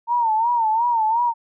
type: tone with vibrato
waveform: sine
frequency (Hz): 915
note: A#5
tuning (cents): -32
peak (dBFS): -16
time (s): 0.07-1.34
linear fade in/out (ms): 50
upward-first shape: sine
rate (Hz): 2.8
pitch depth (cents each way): 100
effects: none